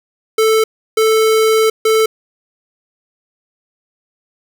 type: tone bursts at uneven times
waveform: square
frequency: 440.2 Hz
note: A4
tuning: 1 cent sharp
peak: -10 dBFS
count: 3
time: 0.38-0.64 / 0.97-1.7 / 1.85-2.06 s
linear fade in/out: 5 ms
effects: none